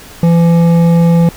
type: tone with hard clipping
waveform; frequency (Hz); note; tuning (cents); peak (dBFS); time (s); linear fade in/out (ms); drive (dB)
triangle; 168.8; E3; +41; -7; 0.23-1.29; 2; 13
effects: pink hiss -34 dBFS RMS until 1.36 s